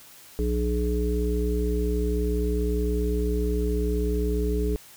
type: harmonic tone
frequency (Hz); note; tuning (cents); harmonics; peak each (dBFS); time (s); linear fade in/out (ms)
60.3; B1; -41; 1 / 3 / 5 / 7; -24 / -32 / -32 / -28; 0.39-4.76; 0
effects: white hiss -49 dBFS RMS until 4.96 s